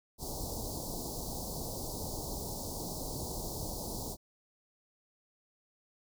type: band-stop noise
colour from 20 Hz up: pink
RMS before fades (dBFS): -39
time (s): 0.18-4.17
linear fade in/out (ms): 50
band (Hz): 940 to 4300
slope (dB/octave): 48
effects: none

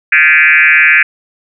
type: tone with frequency modulation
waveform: sine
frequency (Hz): 2022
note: B6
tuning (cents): +40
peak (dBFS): -4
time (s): 0.12-1.03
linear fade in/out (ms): 5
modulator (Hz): 154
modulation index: 3.2
effects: none

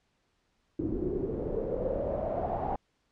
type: noise with low-pass filter sweep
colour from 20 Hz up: pink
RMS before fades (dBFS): -32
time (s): 0.79-2.76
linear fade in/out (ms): 5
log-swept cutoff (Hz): 320 to 800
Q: 7.1
effects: pink hiss -74 dBFS RMS until 3.11 s + low-pass 6000 Hz 12 dB/octave

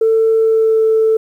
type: tone with pitch glide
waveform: sine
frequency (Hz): 446.5 to 442.1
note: A4 to A4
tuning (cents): +25 to +8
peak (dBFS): -8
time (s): 0.01-1.17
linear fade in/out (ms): 5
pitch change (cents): -17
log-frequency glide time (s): 0.35-0.84
effects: tanh soft clip ceiling -5 dBFS + 8-bit

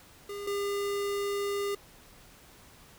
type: tone pair in turn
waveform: square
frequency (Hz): 405.3 / 403.3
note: G#4 / G4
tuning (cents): -42 / +49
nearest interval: unison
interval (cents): 9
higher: first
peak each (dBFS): -37 / -30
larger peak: second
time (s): 0.29-0.47 / 0.47-1.75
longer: second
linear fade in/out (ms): 5
effects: pink hiss -55 dBFS RMS until 2.98 s

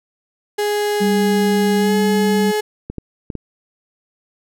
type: tone with pitch glide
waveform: 35% pulse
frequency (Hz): 415.3 to 424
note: G#4 to G#4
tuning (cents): 0 to +36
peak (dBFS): -15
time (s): 0.58-2.61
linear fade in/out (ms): 10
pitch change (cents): +36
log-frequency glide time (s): 1.78-1.94
type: tone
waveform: sine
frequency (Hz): 197.6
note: G3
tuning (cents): +14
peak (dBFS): -15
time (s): 1-2.52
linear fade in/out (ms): 20
type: clicks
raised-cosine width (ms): 3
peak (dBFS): -14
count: 4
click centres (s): 2.9 / 2.983 / 3.302 / 3.353
effects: none

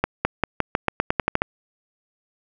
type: accelerating click train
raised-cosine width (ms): 0.5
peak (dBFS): -3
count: 12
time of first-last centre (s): 0.04-1.419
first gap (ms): 210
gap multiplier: 0.89
effects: none

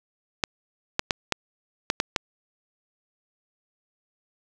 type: clicks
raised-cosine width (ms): 0.2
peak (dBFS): -4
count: 7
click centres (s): 0.438 / 0.994 / 1.108 / 1.323 / 1.901 / 2.001 / 2.162
effects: none

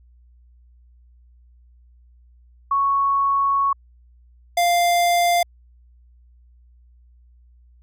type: tone pair in turn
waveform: sine / square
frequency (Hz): 1108.7 / 696.7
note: C#6 / F5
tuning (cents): 0 / -4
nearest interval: minor sixth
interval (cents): 804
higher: first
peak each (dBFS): -16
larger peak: neither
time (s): 2.71-3.73 / 4.57-5.43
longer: first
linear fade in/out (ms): 5
effects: added 60 Hz sine -49 dBFS peak until 7.82 s

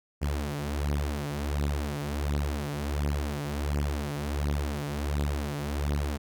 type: beating tone pair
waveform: sawtooth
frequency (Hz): 71.7 / 73.1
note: D2 / D2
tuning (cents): -41 / -7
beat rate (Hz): 1.4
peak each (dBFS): -27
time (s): 0.21-6.18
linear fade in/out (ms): 20
effects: none

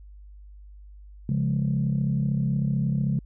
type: chord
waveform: sine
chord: Db major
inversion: none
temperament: equal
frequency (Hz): 138.59 / 174.61 / 207.7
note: Db3 / F3 / Ab3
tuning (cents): 0 / 0 / 0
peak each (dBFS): -23 / -28 / -27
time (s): 1.29-3.19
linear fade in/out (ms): 2
effects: tanh soft clip ceiling -15 dBFS + added 50 Hz sine -43 dBFS peak until 3.25 s

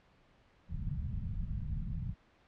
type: low-pass noise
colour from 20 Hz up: pink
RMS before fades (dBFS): -37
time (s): 0.68-2.15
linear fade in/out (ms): 50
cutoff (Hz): 190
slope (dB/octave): 48
effects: pink hiss -66 dBFS RMS until 2.47 s + low-pass 3000 Hz 12 dB/octave

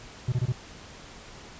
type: tone bursts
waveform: triangle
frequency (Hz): 124.3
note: B2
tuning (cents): +12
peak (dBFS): -20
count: 4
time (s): 0.28-0.523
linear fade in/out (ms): 5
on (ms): 42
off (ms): 25
effects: pink hiss -46 dBFS RMS until 1.59 s + resampled to 16000 Hz

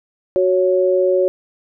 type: tone pair together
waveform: sine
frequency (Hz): 370.1 / 555.6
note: F#4 / C#5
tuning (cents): 0 / +4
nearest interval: perfect fifth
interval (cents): 704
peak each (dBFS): -15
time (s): 0.36-1.28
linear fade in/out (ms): 0
effects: none

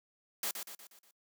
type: noise with echo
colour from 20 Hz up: white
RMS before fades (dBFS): -35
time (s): 0.43-0.51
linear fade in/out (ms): 2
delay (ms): 120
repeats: 5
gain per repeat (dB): -6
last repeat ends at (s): 1.11
effects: noise-tail reverb RT60 0.1 s tail -25 dB re dry + high-pass 200 Hz 12 dB/octave

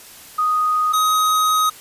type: tone pair in turn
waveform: sine / square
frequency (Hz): 1244.5 / 1259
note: D#6 / D#6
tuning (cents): 0 / +20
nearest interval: unison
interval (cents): 20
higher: second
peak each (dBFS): -15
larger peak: neither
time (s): 0.38-0.93 / 0.93-1.7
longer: second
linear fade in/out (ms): 10
effects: white hiss -41 dBFS RMS until 1.8 s + resampled to 32000 Hz

